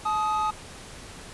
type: tone pair together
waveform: triangle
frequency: 860 / 1251.1 Hz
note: A5 / D#6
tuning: -40 / +9 cents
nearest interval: tritone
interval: 649 cents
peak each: -24 dBFS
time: 0.05-0.51 s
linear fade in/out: 10 ms
effects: pink hiss -43 dBFS RMS until 1.33 s + resampled to 24000 Hz